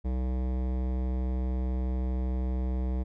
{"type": "tone with hard clipping", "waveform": "sine", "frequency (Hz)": 63.4, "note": "B1", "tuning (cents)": 46, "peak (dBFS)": -29, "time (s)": [0.04, 3.04], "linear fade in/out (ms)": 20, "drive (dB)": 17, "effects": []}